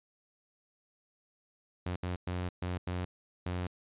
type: tone bursts at uneven times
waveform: sawtooth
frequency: 89.9 Hz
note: F#2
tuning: 49 cents flat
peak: -29 dBFS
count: 6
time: 1.86-1.96 / 2.03-2.16 / 2.27-2.49 / 2.62-2.78 / 2.87-3.05 / 3.46-3.67 s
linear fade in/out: 5 ms
effects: resampled to 8000 Hz